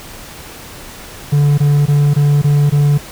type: tone bursts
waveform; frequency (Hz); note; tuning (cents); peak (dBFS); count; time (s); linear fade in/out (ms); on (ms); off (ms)
triangle; 145; D3; -22; -6; 6; 1.32-2.98; 10; 260; 20
effects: pink hiss -33 dBFS RMS until 3.11 s